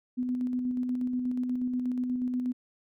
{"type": "tone with tremolo", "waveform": "sine", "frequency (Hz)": 250, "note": "B3", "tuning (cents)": 21, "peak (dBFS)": -26, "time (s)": [0.17, 2.53], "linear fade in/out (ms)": 20, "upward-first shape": "square", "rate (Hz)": 8.3, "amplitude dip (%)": 30, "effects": []}